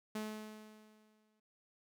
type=tone with exponential decay; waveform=sawtooth; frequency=215.1 Hz; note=A3; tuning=39 cents flat; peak=-34 dBFS; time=0.15-1.4 s; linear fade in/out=5 ms; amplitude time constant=270 ms; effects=none